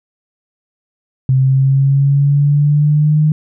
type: linear sweep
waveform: sine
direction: up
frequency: 130.81 to 153.9 Hz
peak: -8 dBFS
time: 1.29-3.32 s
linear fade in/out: 2 ms
effects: none